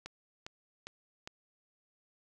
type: click train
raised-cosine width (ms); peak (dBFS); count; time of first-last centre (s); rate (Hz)
0.2; -25; 4; 0.06-1.275; 2.47
effects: 11-bit